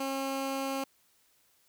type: tone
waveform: 15% pulse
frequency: 270.5 Hz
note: C#4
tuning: 42 cents flat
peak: -25 dBFS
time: 0-0.84 s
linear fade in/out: 5 ms
effects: white hiss -68 dBFS RMS until 1.68 s